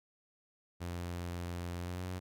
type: tone with pitch glide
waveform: sawtooth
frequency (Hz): 87.31 to 91.18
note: F2 to F#2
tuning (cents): 0 to -25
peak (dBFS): -34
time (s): 0.8-2.2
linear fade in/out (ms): 20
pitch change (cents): +75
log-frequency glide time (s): 1.79-2.04
effects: none